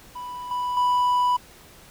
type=tone with level steps; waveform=triangle; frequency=987.8 Hz; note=B5; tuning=in tune; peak=-30 / -22 / -16 dBFS; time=0.15-1.37 s; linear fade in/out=10 ms; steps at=0.51 / 0.77 s; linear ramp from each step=2 ms; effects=pink hiss -49 dBFS RMS until 1.9 s